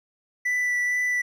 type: tone with vibrato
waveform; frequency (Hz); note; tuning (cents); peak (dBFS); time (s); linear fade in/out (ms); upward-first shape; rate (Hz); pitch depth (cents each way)
triangle; 1975.5; B6; 0; -20; 0.45-1.22; 10; sine; 2.2; 10
effects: none